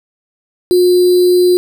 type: tone with sample-and-hold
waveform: sine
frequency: 359.1 Hz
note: F4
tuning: 48 cents sharp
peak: -6 dBFS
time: 0.71-1.57 s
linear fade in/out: 0 ms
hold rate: 4410 Hz
effects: none